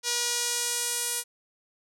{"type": "tone with band-pass filter sweep", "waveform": "sawtooth", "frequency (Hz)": 480, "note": "B4", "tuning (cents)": -49, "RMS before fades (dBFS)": -29, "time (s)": [0.03, 1.24], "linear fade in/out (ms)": 50, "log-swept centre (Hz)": [6000, 9500], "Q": 1.5, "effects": []}